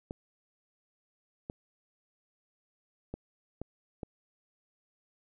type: clicks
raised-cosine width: 2 ms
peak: -24 dBFS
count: 5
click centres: 0.109 / 1.499 / 3.14 / 3.616 / 4.032 s
effects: none